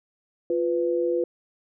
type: tone pair together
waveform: sine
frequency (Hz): 349.4 / 497.6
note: F4 / B4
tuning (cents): +1 / +13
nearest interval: tritone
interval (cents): 612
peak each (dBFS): -24 / -24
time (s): 0.5-1.24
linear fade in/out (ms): 2
effects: none